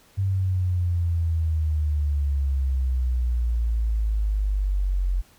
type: exponential sweep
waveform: sine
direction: down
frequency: 98 to 44.7 Hz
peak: -20 dBFS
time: 0.17-5.22 s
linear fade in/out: 20 ms
effects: pink hiss -56 dBFS RMS until 5.38 s